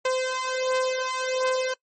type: beating tone pair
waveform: sawtooth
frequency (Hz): 515 / 516.4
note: C5 / C5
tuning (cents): -28 / -23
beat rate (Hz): 1.4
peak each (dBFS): -23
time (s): 0.05-1.74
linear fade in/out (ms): 5
effects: noise-tail reverb RT60 0.1 s tail -23 dB re dry + MP3 32 kbps